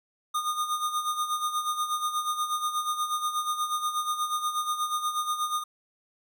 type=tone with tremolo; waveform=square; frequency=1224 Hz; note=D#6; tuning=29 cents flat; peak=-25 dBFS; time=0.34-5.64 s; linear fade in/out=10 ms; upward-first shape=sine; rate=8.3 Hz; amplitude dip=65%; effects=none